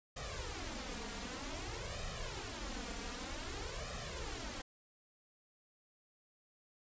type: noise with flanger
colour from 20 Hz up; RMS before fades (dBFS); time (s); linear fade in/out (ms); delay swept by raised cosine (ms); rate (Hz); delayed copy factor
pink; -43; 0.16-4.62; 10; 1.6 to 4.3; 0.53; +0.8
effects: resampled to 16000 Hz